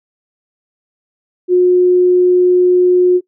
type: tone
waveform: sine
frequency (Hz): 360.9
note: F#4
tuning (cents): -43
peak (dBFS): -6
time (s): 1.48-3.21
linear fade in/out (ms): 50
effects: noise-tail reverb RT60 0.1 s tail -20 dB re dry